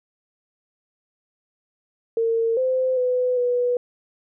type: tone with pitch steps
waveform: sine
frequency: 456.3 / 516 / 501 / 490.1 Hz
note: A#4 / C5 / B4 / B4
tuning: -37 / -24 / +25 / -13 cents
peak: -18 dBFS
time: 2.17-3.77 s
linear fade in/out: 2 ms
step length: 400 ms
effects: none